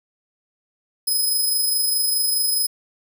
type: tone with amplitude modulation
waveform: 5% pulse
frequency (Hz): 5080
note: D#8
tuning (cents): +35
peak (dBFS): -11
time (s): 1.07-2.67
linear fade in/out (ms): 10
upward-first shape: sine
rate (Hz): 24.8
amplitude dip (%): 35
effects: none